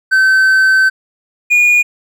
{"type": "tone pair in turn", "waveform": "triangle", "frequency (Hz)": [1538, 2441], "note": ["G6", "D#7"], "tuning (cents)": [-33, -34], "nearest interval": "minor sixth", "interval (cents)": 799, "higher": "second", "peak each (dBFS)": -5, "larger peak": "neither", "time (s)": [[0.11, 0.9], [1.5, 1.83]], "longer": "first", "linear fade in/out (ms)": 20, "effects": []}